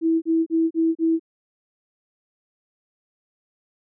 sine tone bursts, 326.5 Hz, E4, 17 cents flat, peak -16 dBFS, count 5, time 0.01-1.196 s, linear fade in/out 50 ms, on 210 ms, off 34 ms, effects none

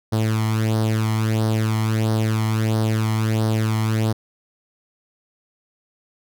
sawtooth tone with flanger, 110 Hz, A2, in tune, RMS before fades -20 dBFS, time 0.12-4.13 s, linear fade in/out 10 ms, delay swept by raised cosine 0.2 to 0.97 ms, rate 1.5 Hz, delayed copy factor +0.7, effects none

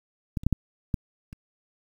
clicks, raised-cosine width 5 ms, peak -15 / -26 / -8 / -9 / -12 / -29 dBFS, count 6, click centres 0.372 / 0.435 / 0.466 / 0.527 / 0.942 / 1.329 s, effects 8-bit

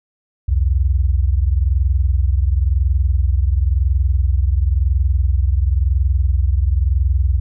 sine tone pair together, 62.6 / 83.56 Hz, B1 / E2, +24 / +24 cents, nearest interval perfect fourth, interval 500 cents, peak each -14 / -17 dBFS, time 0.48-7.4 s, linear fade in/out 10 ms, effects none

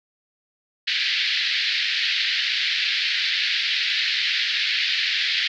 white band-pass noise, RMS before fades -23 dBFS, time 0.87-5.48 s, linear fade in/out 10 ms, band 1700 to 4500 Hz, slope 48 dB/octave, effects none

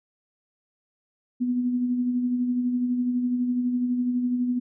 sine tone with tremolo, 246.9 Hz, B3, in tune, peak -20 dBFS, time 1.4-4.6 s, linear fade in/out 20 ms, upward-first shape sine, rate 12 Hz, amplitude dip 40%, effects none

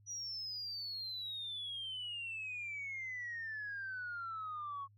sine exponential sweep, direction down, 5870 to 1095 Hz, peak -39 dBFS, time 0.06-4.88 s, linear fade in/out 50 ms, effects tanh soft clip ceiling -36 dBFS + added 103 Hz sine -62 dBFS peak until 4.97 s

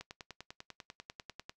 click train, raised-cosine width 0.2 ms, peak -27 dBFS, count 16, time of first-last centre 0.01-1.495 s, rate 10.1 Hz, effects noise-tail reverb RT60 0.1 s tail -19 dB re dry

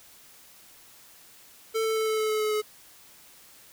square tone with pitch steps, 444.9 / 442.1 / 439.3 / 436.5 / 433.7 / 431 / 428.3 / 425.5 Hz, A4 / A4 / A4 / A4 / A4 / A4 / A4 / G#4, +19 / +8 / -3 / -14 / -25 / -36 / -47 / +42 cents, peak -25 dBFS, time 1.74-2.62 s, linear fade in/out 20 ms, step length 110 ms, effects white hiss -53 dBFS RMS until 3.72 s

